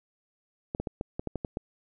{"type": "clicks", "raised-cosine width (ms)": 2, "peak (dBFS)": -18, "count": 9, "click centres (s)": [0.749, 0.8, 0.872, 1.011, 1.195, 1.273, 1.357, 1.448, 1.571], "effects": []}